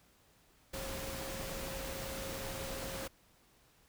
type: tone in noise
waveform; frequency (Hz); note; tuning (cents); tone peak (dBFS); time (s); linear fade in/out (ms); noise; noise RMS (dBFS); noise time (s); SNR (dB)
sine; 538; C5; +48; -45; 0.73-3.08; 10; pink; -42; 0.73-3.08; -6
effects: pink hiss -67 dBFS RMS until 3.88 s